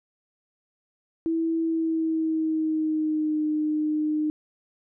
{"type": "tone with pitch glide", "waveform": "sine", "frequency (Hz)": [327.3, 305.4], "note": ["E4", "D#4"], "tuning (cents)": [-12, -32], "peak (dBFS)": -22, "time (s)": [1.26, 4.3], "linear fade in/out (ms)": 0, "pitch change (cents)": -120, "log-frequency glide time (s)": [1.62, 3.44], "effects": []}